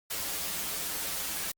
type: noise with comb filter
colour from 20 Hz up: white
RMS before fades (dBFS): -34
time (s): 0.1-1.52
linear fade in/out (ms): 10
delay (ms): 8.1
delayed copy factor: -1
effects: Opus 48 kbps